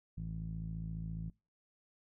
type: tone with low-pass filter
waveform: sawtooth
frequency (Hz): 54.6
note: A1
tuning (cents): -13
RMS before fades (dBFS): -41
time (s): 0.17-1.3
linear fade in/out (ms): 5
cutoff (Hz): 160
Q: 4.6
effects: noise-tail reverb RT60 0.3 s tail -25 dB re dry